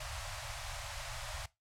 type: band-stop noise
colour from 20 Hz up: pink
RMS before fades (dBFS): -42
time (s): 0-1.46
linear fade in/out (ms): 5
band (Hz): 130 to 560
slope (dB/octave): 96
effects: noise-tail reverb RT60 0.2 s tail -19 dB re dry + low-pass 9000 Hz 12 dB/octave